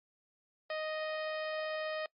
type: harmonic tone with a mistuned harmonic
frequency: 622.3 Hz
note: D#5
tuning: in tune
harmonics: 1 / 2 / 3 / 4 / 5 / 6 / 7 / 8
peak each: -36 / -44 / -43 / -48 / -50 / -54 / -55 / -54 dBFS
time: 0.7-2.06 s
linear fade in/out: 2 ms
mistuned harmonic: 7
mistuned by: -31 cents
effects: noise-tail reverb RT60 0.1 s tail -24 dB re dry + MP3 32 kbps